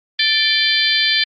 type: harmonic tone with a mistuned harmonic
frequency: 587.3 Hz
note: D5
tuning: in tune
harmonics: 3 / 4 / 5 / 6 / 7 / 8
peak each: -20 / -20 / -20 / -20 / -20 / -20 dBFS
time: 0.19-1.24 s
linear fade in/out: 5 ms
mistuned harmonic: 5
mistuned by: +94 cents
effects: MP3 32 kbps